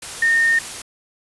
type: tone in noise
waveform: sine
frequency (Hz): 1833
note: A#6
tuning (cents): -30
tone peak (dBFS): -13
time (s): 0.22-0.59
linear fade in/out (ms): 5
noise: white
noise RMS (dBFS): -31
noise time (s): 0.02-0.82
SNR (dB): +15
effects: resampled to 24000 Hz